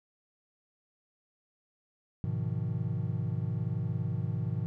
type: chord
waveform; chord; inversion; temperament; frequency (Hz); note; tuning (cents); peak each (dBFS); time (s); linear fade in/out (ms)
triangle; F half-diminished seventh; first; just; 104.77 / 125.72 / 157.15 / 174.61; Ab2 / Cb3 / Eb3 / F3; +16 / +31 / +18 / 0; -32 / -32 / -34 / -37; 2.24-4.66; 0
effects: none